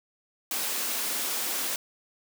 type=high-pass noise; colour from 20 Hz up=white; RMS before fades=-30 dBFS; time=0.51-1.76 s; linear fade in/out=2 ms; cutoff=200 Hz; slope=48 dB/octave; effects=none